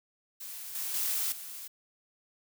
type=noise with level steps; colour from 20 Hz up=blue; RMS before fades=-42 / -35 / -31 / -43 dBFS; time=0.4-1.68 s; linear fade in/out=10 ms; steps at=0.75 / 0.94 / 1.32 s; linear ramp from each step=2 ms; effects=none